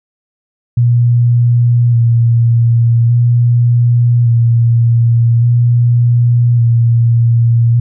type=tone with vibrato; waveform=sine; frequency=118.5 Hz; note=A#2; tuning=29 cents sharp; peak=-6 dBFS; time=0.77-7.8 s; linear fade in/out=5 ms; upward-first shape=square; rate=0.43 Hz; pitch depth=22 cents each way; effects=none